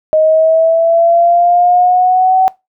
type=linear sweep; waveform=sine; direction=up; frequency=622.3 to 758 Hz; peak=-6 dBFS; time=0.13-2.48 s; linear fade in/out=0 ms; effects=noise-tail reverb RT60 0.2 s tail -21 dB re dry